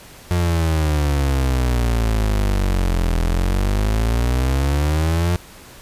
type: exponential two-way sweep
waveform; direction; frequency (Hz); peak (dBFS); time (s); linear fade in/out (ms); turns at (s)
35% pulse; down then up; 89.1 to 41.12 to 89.1; -14; 0.31-5.36; 0; 3.18
effects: pink hiss -42 dBFS RMS until 5.81 s + resampled to 32000 Hz